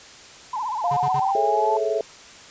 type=tone with vibrato; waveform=sine; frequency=932.3 Hz; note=A#5; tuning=in tune; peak=-24 dBFS; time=0.53-1.33 s; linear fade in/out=5 ms; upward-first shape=sine; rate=16 Hz; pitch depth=180 cents each way
type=exponential sweep; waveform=sine; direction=up; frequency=698.5 to 880 Hz; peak=-20 dBFS; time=0.84-1.77 s; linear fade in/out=2 ms
type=tone bursts; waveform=square; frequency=140 Hz; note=C#3; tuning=18 cents sharp; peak=-29 dBFS; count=3; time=0.91-1.199 s; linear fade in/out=5 ms; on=59 ms; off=56 ms
type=chord; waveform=sine; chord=A major seventh; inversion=third; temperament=equal with one note detuned; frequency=418.9 / 440 / 554.4 / 659.3 Hz; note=G#4 / A4 / C#5 / E5; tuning=+15 / 0 / 0 / 0 cents; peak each=-26 / -25 / -29 / -25 dBFS; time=1.35-2.01 s; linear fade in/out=2 ms
effects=white hiss -44 dBFS RMS until 2.5 s + resampled to 16000 Hz